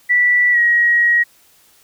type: tone with pitch glide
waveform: sine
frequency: 1961 to 1897.5 Hz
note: B6 to A#6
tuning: -13 to +30 cents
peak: -10 dBFS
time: 0.09-1.24 s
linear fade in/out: 20 ms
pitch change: -57 cents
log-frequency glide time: 0.52-0.58 s
effects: white hiss -52 dBFS RMS until 1.83 s